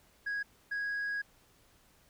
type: tone bursts at uneven times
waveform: sine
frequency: 1653 Hz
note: G#6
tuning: 9 cents flat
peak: -30 dBFS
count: 2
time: 0.26-0.43 / 0.71-1.22 s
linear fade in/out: 10 ms
effects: tanh soft clip ceiling -31 dBFS + pink hiss -65 dBFS RMS until 2.09 s